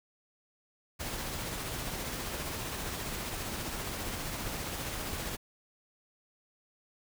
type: noise with tremolo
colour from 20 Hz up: pink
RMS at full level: -36 dBFS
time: 0.99-5.37 s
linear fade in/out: 20 ms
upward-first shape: triangle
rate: 15 Hz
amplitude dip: 30%
effects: none